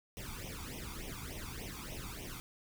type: noise with flanger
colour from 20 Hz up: pink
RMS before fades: -44 dBFS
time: 0.17-2.4 s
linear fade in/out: 0 ms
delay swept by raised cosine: 0.33 to 0.88 ms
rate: 3.4 Hz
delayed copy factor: +0.9
effects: none